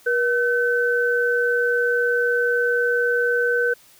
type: tone pair together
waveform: sine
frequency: 480 / 1523.9 Hz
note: B4 / G6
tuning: -49 / -49 cents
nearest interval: octave + minor sixth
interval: 2000 cents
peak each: -20 dBFS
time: 0.06-3.74 s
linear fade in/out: 10 ms
effects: white hiss -52 dBFS RMS until 3.99 s